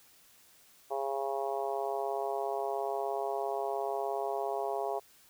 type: harmonic tone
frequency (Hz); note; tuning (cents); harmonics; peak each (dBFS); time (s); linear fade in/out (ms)
137; C#3; -20; 3 / 4 / 5 / 6 / 7 / 8; -36 / -40 / -35 / -39 / -42 / -46; 0.9-5; 20
effects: white hiss -61 dBFS RMS until 5.29 s